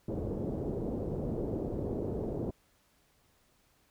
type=low-pass noise; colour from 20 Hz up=white; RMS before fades=-35 dBFS; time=0.08-2.51 s; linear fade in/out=5 ms; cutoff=480 Hz; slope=24 dB/octave; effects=pink hiss -69 dBFS RMS until 3.9 s